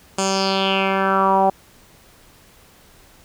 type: tone with low-pass filter sweep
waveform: 10% pulse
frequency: 193.1 Hz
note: G3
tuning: 26 cents flat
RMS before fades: -18 dBFS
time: 0.18-1.5 s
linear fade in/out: 5 ms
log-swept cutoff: 7700 to 740 Hz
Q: 4
effects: pink hiss -50 dBFS RMS until 3.24 s